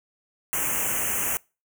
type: band-stop noise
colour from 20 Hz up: white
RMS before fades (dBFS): -26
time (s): 0.53-1.37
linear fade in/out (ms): 0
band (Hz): 3000 to 6000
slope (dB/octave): 96
effects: noise-tail reverb RT60 0.3 s tail -25 dB re dry